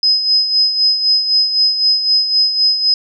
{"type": "tone with tremolo", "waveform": "sine", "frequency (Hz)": 5060, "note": "D#8", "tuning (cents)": 28, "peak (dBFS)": -8, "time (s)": [0.03, 2.94], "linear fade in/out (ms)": 2, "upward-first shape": "sine", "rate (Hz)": 3.9, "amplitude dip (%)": 60, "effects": []}